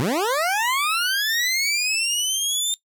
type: linear sweep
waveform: 20% pulse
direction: up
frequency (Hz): 110 to 3632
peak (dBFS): -15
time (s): 0-2.74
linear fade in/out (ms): 0
effects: noise-tail reverb RT60 0.1 s tail -18 dB re dry